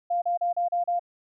sine tone bursts, 698.5 Hz, F5, in tune, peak -22 dBFS, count 6, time 0.1-0.995 s, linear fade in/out 10 ms, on 120 ms, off 35 ms, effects none

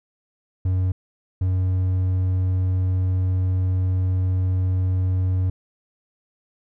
triangle tone pair in turn, 92.6 / 92.6 Hz, F#2 / F#2, +2 / +2 cents, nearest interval unison, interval 0 cents, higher neither, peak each -16 dBFS, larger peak neither, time 0.65-0.92 / 1.41-5.5 s, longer second, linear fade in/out 5 ms, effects none

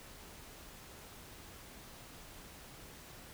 silence, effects pink hiss -53 dBFS RMS until 3.33 s

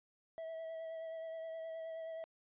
triangle tone with vibrato, 650 Hz, E5, 24 cents flat, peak -40 dBFS, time 0.38-2.24 s, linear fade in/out 0 ms, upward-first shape sine, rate 9.5 Hz, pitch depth 18 cents each way, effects resampled to 8000 Hz

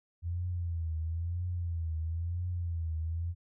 sine tone with vibrato, 84.4 Hz, E2, 41 cents sharp, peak -31 dBFS, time 0.22-3.35 s, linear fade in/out 50 ms, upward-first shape triangle, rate 1 Hz, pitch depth 110 cents each way, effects none

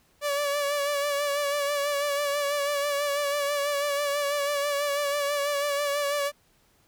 sawtooth tone with vibrato, 574 Hz, D5, 40 cents flat, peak -21 dBFS, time 0.21-6.32 s, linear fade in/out 50 ms, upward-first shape sine, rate 6.1 Hz, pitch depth 38 cents each way, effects pink hiss -64 dBFS RMS until 6.87 s

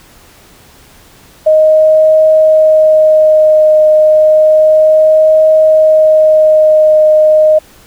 sine tone with vibrato, 622.3 Hz, D#5, in tune, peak -3 dBFS, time 1.46-7.59 s, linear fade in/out 10 ms, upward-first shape triangle, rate 0.31 Hz, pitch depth 15 cents each way, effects pink hiss -41 dBFS RMS until 7.86 s

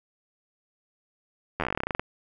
slowing click train, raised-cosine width 0.5 ms, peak -12 dBFS, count 17, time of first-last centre 1.6-1.995 s, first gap 11 ms, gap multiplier 1.1, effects none

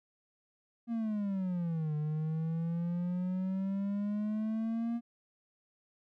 triangle exponential two-way sweep, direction down then up, 236.6 to 150 to 236.6 Hz, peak -29 dBFS, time 0.87-5.01 s, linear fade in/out 50 ms, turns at 1.95 s, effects none

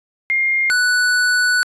sine / square tone pair in turn, 2122 / 1482.4 Hz, C7 / F#6, +24 / +3 cents, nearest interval tritone, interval 621 cents, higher first, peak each -14 dBFS, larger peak neither, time 0.3-0.7 / 0.7-1.63 s, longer second, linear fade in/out 0 ms, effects resampled to 22050 Hz

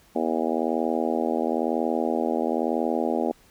harmonic tone, 81 Hz, E2, 30 cents flat, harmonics 3 / 4 / 5 / 6 / 7 / 8 / 9 / 10, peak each -28 / -29 / -30 / -31 / -31 / -32 / -33 / -33 dBFS, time 0.15-3.32 s, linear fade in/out 10 ms, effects pink hiss -57 dBFS RMS until 3.5 s

